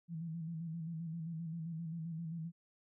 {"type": "tone with vibrato", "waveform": "sine", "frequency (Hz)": 164.3, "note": "E3", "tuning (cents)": -5, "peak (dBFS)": -39, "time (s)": [0.08, 2.52], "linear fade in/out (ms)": 50, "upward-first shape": "square", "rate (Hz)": 7.6, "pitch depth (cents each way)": 51, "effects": []}